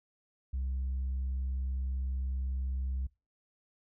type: tone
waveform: sine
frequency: 65.41 Hz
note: C2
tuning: in tune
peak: -29 dBFS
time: 0.53-3.07 s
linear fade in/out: 10 ms
effects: noise-tail reverb RT60 0.3 s tail -25 dB re dry + tanh soft clip ceiling -29 dBFS